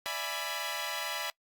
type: chord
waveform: 10% pulse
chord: E dominant seventh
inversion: third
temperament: equal with one note detuned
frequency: 587.3 / 665.8 / 830.6 / 987.8 Hz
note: D5 / E5 / G#5 / B5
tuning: 0 / +17 / 0 / 0 cents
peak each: -32 / -31 / -32 / -29 dBFS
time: 0.06-1.3 s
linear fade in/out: 0 ms
effects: noise-tail reverb RT60 0.1 s tail -24 dB re dry + Opus 48 kbps